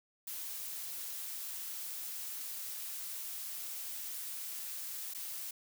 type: noise with dropouts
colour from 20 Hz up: blue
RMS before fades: -42 dBFS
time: 0.27-5.51 s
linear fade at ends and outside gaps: 5 ms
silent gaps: 5.138-5.146 s
effects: none